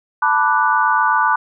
sine chord, B minor seventh, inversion third, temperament equal, 880 / 987.8 / 1174.7 / 1480 Hz, A5 / B5 / D6 / F#6, 0 / 0 / 0 / 0 cents, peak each -18 dBFS, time 0.22-1.36 s, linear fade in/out 5 ms, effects none

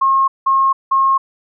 sine tone bursts, 1078 Hz, C#6, 49 cents flat, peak -10 dBFS, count 3, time 0.01-1.18 s, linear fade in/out 10 ms, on 270 ms, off 180 ms, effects none

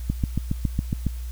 click train, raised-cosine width 5 ms, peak -10 dBFS, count 8, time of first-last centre 0.1-1.067 s, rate 7.24 Hz, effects added 60 Hz sine -29 dBFS peak until 1.31 s + white hiss -49 dBFS RMS until 1.31 s

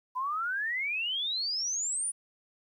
sine exponential sweep, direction up, 987.8 to 9820 Hz, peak -29 dBFS, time 0.15-2.12 s, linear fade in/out 20 ms, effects 11-bit

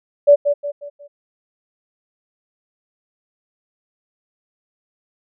sine tone with echo, 577 Hz, D5, 31 cents flat, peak -5 dBFS, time 0.27-0.36 s, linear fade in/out 20 ms, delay 180 ms, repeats 4, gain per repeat -8 dB, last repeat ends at 1.08 s, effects none

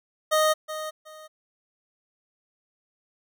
25% pulse tone with echo, 621 Hz, D#5, 3 cents flat, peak -15 dBFS, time 0.31-0.54 s, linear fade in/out 20 ms, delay 370 ms, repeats 2, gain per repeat -12 dB, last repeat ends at 1.28 s, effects none

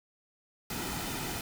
pink noise with comb filter, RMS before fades -36 dBFS, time 0.7-1.41 s, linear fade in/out 2 ms, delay 1.8 ms, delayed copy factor -0.5, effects none

